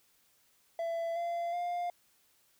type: tone with pitch steps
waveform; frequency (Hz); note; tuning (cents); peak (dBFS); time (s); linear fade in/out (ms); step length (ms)
triangle; 669 / 685.8 / 703.1; E5 / F5 / F5; +25 / -32 / +11; -30; 0.79-1.9; 2; 370
effects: white hiss -69 dBFS RMS until 2.59 s